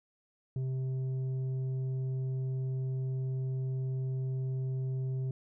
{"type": "tone with tanh clipping", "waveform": "triangle", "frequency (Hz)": 130.81, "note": "C3", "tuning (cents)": 0, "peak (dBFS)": -32, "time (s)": [0.56, 5.31], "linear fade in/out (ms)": 2, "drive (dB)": 10, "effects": []}